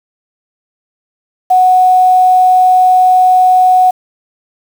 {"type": "tone with quantisation", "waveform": "sine", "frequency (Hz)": 738, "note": "F#5", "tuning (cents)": -5, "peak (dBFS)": -4, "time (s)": [1.5, 3.91], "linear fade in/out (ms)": 10, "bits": 5, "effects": []}